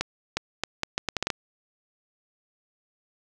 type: accelerating click train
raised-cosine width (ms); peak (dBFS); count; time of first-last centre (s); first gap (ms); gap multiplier
0.2; -8; 10; 0.01-1.302; 360; 0.74
effects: none